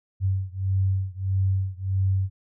sine beating tone pair, 95 / 96.6 Hz, F#2 / G2, +46 / -25 cents, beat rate 1.6 Hz, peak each -24 / -25 dBFS, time 0.2-2.3 s, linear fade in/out 50 ms, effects none

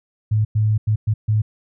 sine tone bursts at uneven times, 107.6 Hz, A2, 38 cents flat, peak -14 dBFS, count 5, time 0.31-0.45 / 0.55-0.78 / 0.87-0.96 / 1.07-1.14 / 1.28-1.42 s, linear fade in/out 10 ms, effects none

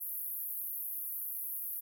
white band-pass noise, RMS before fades -39 dBFS, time 0-1.81 s, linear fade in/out 20 ms, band 11000 to 16000 Hz, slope 96 dB/octave, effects none

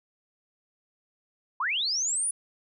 sine linear sweep, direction up, 912 to 9956 Hz, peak -25 dBFS, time 1.6-2.31 s, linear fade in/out 5 ms, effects none

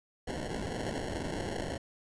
blue noise with sample-and-hold, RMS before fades -36 dBFS, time 0.27-1.78 s, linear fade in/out 10 ms, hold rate 1225 Hz, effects resampled to 22050 Hz

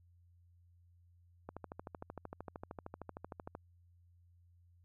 click train, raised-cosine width 1 ms, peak -30 dBFS, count 28, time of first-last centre 1.49-3.551 s, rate 13.1 Hz, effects added 87 Hz sine -63 dBFS peak until 4.84 s

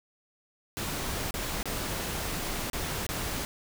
pink noise with dropouts, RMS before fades -33 dBFS, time 0.77-3.45 s, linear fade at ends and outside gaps 0 ms, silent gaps 1.308-1.341 / 1.629-1.656 / 2.699-2.732 / 3.066-3.09 s, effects none

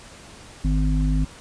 harmonic tone, 51.3 Hz, G#1, 21 cents flat, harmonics 1 / 3 / 5, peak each -19 / -24 / -26 dBFS, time 0.64-1.25 s, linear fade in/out 10 ms, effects pink hiss -44 dBFS RMS until 1.4 s + resampled to 22050 Hz

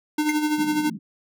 square tone with tremolo, 302.6 Hz, D#4, 48 cents flat, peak -19 dBFS, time 0.18-0.9 s, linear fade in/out 5 ms, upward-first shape sine, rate 12 Hz, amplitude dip 55%
square tone with exponential decay, 2113 Hz, C7, 16 cents sharp, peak -22 dBFS, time 0.29-0.39 s, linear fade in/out 2 ms, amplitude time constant 20 ms
white band-pass noise, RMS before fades -35 dBFS, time 0.57-0.99 s, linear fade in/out 20 ms, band 160 to 250 Hz, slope 48 dB/octave
effects none

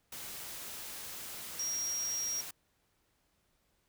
sine tone in noise, 5640 Hz, F8, 16 cents sharp, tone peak -33 dBFS, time 1.59-2.41 s, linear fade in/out 5 ms, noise white, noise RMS -44 dBFS, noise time 0.12-2.51 s, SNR +8 dB, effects pink hiss -75 dBFS RMS until 3.88 s

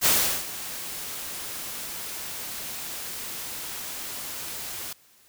white noise with ADSR envelope, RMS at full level -19 dBFS, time 0.01-4.93 s, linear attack 46 ms, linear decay 380 ms, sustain -16 dB, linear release 5 ms, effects white hiss -58 dBFS RMS until 5.28 s

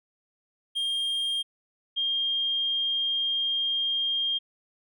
triangle / sine tone pair in turn, 3214 / 3214 Hz, G7 / G7, +43 / +43 cents, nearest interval unison, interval 0 cents, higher neither, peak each -24 dBFS, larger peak neither, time 0.75-1.43 / 1.96-4.39 s, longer second, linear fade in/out 20 ms, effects none

